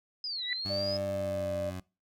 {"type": "linear two-way sweep", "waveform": "sine", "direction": "down then up", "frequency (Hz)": [5100, 3800, 5100], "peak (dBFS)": -33, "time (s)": [0.24, 0.97], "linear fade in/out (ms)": 2, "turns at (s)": 0.44}
{"type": "tone with exponential growth", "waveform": "sine", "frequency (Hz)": 1975.5, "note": "B6", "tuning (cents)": 0, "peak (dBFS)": -27, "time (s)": [0.38, 0.53], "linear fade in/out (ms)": 1, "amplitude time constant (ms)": 32}
{"type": "tone with pitch glide", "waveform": "20% pulse", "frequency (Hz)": [98, 91.97], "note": ["G2", "F#2"], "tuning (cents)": [0, -10], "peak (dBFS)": -32, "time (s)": [0.65, 1.8], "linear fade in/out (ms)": 5, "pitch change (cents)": -110, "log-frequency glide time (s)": [0.99, 1.53]}
{"type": "tone", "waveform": "sine", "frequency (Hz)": 596, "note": "D5", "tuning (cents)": 25, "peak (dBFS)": -31, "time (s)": [0.69, 1.71], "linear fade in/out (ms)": 20}
{"effects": ["noise-tail reverb RT60 0.3 s tail -23 dB re dry"]}